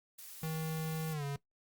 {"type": "noise", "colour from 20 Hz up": "blue", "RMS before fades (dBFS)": -49, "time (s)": [0.18, 1.14], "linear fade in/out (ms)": 10}
{"type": "tone with pitch glide", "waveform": "square", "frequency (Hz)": [159.2, 141.01], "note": ["D#3", "C#3"], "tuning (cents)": [40, 30], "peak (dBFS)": -36, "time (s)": [0.43, 1.36], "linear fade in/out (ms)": 2, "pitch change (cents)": -210, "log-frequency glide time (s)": [1.11, 1.24]}
{"effects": ["noise-tail reverb RT60 0.1 s tail -19 dB re dry", "Opus 48 kbps"]}